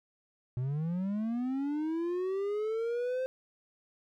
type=linear sweep; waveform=triangle; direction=up; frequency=120.8 to 523 Hz; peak=-28 dBFS; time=0.57-3.26 s; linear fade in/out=0 ms; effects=none